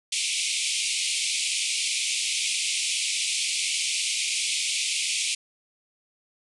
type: band-pass noise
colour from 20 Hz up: pink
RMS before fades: -27 dBFS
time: 0.12-5.35 s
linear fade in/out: 5 ms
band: 2200 to 10000 Hz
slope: 96 dB/octave
effects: none